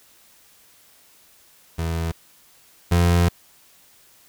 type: tone pair in turn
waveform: 30% pulse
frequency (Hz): 82.7 / 86.72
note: E2 / F2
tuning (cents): +6 / -12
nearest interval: minor second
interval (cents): 82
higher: second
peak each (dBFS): -20 / -12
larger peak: second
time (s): 1.78-2.12 / 2.91-3.29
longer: second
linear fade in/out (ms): 10
effects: white hiss -54 dBFS RMS until 4.28 s